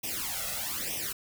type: noise with flanger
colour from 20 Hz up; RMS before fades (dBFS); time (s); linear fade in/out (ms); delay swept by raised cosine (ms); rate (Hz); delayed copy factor
white; -34; 0.03-1.13; 10; 0.34 to 1.54; 1.1; +0.95
effects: none